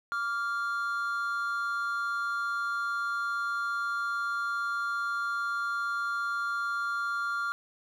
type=tone pair together; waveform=triangle; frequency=1158 / 1395.6 Hz; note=D6 / F6; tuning=-25 / -2 cents; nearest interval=minor third; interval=323 cents; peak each=-33 / -28 dBFS; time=0.12-7.52 s; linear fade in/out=0 ms; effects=none